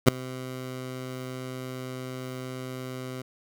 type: tone with ADSR envelope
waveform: 15% pulse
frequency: 128.7 Hz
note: C3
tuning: 28 cents flat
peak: -4 dBFS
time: 0.06-3.22 s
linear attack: 24 ms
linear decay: 6 ms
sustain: -24 dB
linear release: 6 ms
effects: none